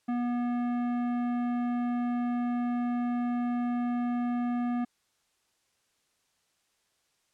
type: tone with tanh clipping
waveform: sine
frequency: 242.3 Hz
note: B3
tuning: 33 cents flat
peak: -29 dBFS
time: 0.08-4.85 s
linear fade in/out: 10 ms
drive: 14 dB
effects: white hiss -73 dBFS RMS until 7.33 s + low-pass 9000 Hz 12 dB/octave